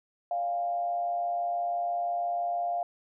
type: tone with frequency modulation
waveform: sine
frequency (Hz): 698.5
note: F5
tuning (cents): 0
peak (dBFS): -27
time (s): 0.31-2.83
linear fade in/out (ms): 2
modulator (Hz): 120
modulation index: 0.38
effects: none

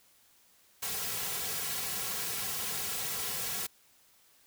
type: noise with comb filter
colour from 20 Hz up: white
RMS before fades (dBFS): -35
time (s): 0.82-3.67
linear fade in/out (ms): 10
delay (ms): 3.3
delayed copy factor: -0.85
effects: white hiss -64 dBFS RMS until 4.46 s

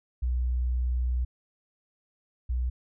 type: tone pair in turn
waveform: sine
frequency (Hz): 61.74 / 61.74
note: B1 / B1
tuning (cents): 0 / 0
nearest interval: unison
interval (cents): 0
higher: neither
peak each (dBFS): -24 / -25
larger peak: first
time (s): 0.22-1.25 / 2.49-2.7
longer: first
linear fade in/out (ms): 10
effects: none

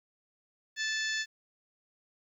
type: harmonic tone with a mistuned harmonic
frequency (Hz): 876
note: A5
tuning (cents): -8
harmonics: 2 / 3 / 4 / 5 / 6 / 7 / 8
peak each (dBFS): -32 / -41 / -39 / -41 / -41 / -46 / -43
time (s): 0.76-1.26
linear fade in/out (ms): 50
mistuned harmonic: 8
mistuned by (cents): -33
effects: 11-bit

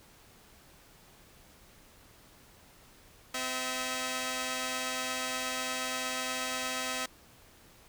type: tone pair together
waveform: 5% pulse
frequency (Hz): 256.8 / 646.2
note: C4 / E5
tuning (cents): -32 / -35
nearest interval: octave + major third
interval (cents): 1597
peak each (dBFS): -24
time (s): 3.34-7.06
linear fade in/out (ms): 5
effects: pink hiss -58 dBFS RMS until 7.88 s

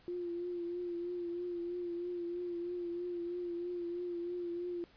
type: tone with vibrato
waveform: sine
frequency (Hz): 349.2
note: F4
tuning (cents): 0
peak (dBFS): -36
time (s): 0.08-4.84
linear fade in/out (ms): 0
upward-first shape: triangle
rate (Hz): 3.1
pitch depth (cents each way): 38
effects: pink hiss -64 dBFS RMS until 4.96 s + resampled to 11025 Hz

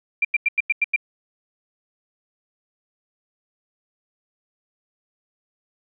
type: tone bursts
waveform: sine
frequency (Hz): 2373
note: D7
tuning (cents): +17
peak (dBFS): -15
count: 7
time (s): 0.22-0.962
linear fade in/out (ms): 5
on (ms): 28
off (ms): 91
effects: none

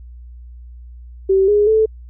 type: tone with pitch steps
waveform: sine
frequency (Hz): 385.1 / 414.3 / 437.7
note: G4 / G#4 / A4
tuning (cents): -31 / -4 / -9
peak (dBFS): -10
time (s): 1.29-1.86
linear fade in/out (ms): 10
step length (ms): 190
effects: added 60 Hz sine -34 dBFS peak until 2.09 s

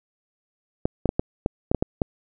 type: clicks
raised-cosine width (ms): 2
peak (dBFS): -7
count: 9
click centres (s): 0.855 / 1.057 / 1.091 / 1.195 / 1.461 / 1.715 / 1.747 / 1.825 / 2.018
effects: none

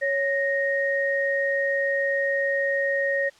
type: tone pair together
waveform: sine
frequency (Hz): 554 / 1863.4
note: C#5 / A#6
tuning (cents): -1 / -1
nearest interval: octave + major sixth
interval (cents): 2100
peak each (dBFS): -24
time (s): 0.01-3.3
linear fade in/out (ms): 20
effects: white hiss -55 dBFS RMS until 3.39 s + low-pass 6000 Hz 12 dB/octave

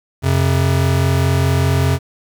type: tone pair together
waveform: square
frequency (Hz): 89.69 / 134.6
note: F2 / C3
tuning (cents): +47 / +49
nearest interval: perfect fifth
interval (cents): 702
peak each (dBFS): -16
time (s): 0.22-1.99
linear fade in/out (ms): 50
effects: 7-bit

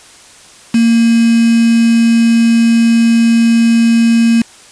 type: tone with quantisation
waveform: sine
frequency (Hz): 230.4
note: A#3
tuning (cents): -20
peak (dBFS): -6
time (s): 0.74-4.42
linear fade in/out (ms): 5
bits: 3
effects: white hiss -39 dBFS RMS until 4.71 s + resampled to 22050 Hz

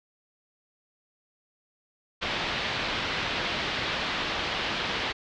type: low-pass noise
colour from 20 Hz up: white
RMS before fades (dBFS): -30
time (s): 2.21-5.13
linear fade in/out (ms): 20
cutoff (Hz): 3900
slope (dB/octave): 24
effects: low-pass 6000 Hz 12 dB/octave

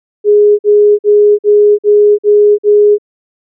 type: tone bursts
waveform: sine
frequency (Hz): 415.3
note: G#4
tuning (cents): 0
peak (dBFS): -3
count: 7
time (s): 0.24-2.984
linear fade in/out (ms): 50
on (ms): 350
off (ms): 49
effects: none

